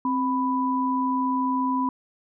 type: tone pair together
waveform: sine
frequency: 262.6 / 991.4 Hz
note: C4 / B5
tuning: +6 / +6 cents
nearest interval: octave + major seventh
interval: 2300 cents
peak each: -24 dBFS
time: 0.05-1.89 s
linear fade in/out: 2 ms
effects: none